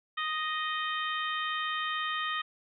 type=harmonic tone with a mistuned harmonic; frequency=622.3 Hz; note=D#5; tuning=in tune; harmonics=2 / 3 / 4 / 5 / 6; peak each=-33 / -35 / -42 / -38 / -41 dBFS; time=0.17-2.42 s; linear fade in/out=10 ms; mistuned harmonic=6; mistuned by=-30 cents; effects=none